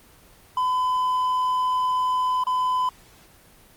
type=tone with dropouts; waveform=triangle; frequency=1010 Hz; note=B5; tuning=39 cents sharp; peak=-18 dBFS; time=0.57-2.89 s; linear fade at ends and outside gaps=2 ms; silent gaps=2.437-2.468 s; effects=pink hiss -52 dBFS RMS until 3.76 s + Opus 24 kbps